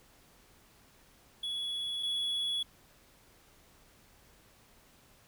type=tone pair in turn; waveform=triangle; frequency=3379 / 3379 Hz; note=G#7 / G#7; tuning=+29 / +29 cents; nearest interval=unison; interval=0 cents; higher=neither; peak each=-32 / -29 dBFS; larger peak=second; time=1.43-2.03 / 2.03-2.63 s; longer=neither; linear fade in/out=5 ms; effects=pink hiss -62 dBFS RMS until 5.27 s